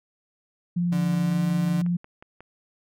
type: tone with vibrato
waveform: sine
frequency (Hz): 174.61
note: F3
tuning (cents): 0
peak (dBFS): -21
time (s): 0.76-1.97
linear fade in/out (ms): 10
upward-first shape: sine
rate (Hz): 20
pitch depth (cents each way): 19
type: tone with pitch glide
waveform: 35% pulse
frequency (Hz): 146.83 to 149.14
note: D3 to D3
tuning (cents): 0 to +27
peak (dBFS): -27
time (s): 0.92-1.82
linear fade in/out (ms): 5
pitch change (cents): +27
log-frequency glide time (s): 1.2-1.4
type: click train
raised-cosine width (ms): 0.5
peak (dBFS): -30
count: 8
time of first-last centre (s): 1.14-2.406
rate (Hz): 5.53
effects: none